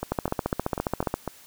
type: two click trains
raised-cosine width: 1 ms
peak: -14 / -10 dBFS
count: 6 / 16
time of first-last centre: 0.03-1.277 / 0.12-1.14 s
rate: 4.01 / 14.7 Hz
effects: white hiss -51 dBFS RMS until 1.46 s